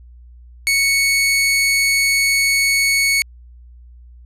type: tone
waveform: sawtooth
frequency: 2217 Hz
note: C#7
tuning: in tune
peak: -10 dBFS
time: 0.67-3.22 s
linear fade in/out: 0 ms
effects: added 60 Hz sine -39 dBFS peak until 4.25 s + resampled to 32000 Hz